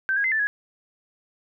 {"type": "tone with pitch steps", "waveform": "sine", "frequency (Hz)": [1555, 1642, 2064, 1762, 1670], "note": ["G6", "G#6", "C7", "A6", "G#6"], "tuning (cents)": [-14, -20, -24, 2, 9], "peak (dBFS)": -20, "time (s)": [0.09, 0.47], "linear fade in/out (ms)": 0, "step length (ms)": 76, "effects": []}